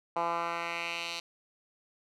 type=tone with band-pass filter sweep; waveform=10% pulse; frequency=169.5 Hz; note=E3; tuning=49 cents sharp; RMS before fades=-34 dBFS; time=0.16-1.2 s; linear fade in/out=5 ms; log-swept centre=920 to 3900 Hz; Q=2; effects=none